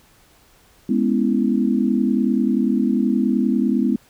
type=chord; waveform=sine; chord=C# minor seventh; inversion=second; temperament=equal; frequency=207.7 / 246.9 / 277.2 / 329.6 Hz; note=G#3 / B3 / C#4 / E4; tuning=0 / 0 / 0 / 0 cents; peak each=-20 / -19 / -24 / -24 dBFS; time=0.89-3.96 s; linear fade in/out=5 ms; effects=pink hiss -54 dBFS RMS until 4.09 s